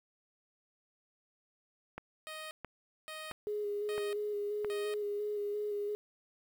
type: click train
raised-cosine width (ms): 0.5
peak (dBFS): -26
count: 5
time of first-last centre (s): 1.98-4.647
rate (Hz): 1.5
type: tone bursts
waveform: 10% pulse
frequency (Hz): 624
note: D#5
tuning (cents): +5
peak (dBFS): -34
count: 4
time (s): 2.27-4.94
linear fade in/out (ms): 0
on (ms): 240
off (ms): 570
type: tone with vibrato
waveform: sine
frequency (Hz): 414.5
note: G#4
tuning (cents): -3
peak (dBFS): -33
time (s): 3.47-5.95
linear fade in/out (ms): 0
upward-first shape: square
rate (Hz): 2.9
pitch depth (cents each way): 17
effects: 10-bit